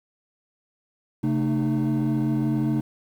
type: tone cluster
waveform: triangle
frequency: 135.4 / 222.8 / 305.1 Hz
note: C#3 / A3 / D#4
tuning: -40 / +22 / -34 cents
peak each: -22 dBFS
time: 1.23-2.81 s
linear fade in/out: 10 ms
effects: tanh soft clip ceiling -15 dBFS + 9-bit